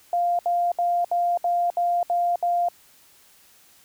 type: tone bursts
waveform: sine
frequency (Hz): 698.5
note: F5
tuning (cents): 0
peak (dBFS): -19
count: 8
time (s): 0.13-2.686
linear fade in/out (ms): 2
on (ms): 260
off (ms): 68
effects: white hiss -55 dBFS RMS until 3.84 s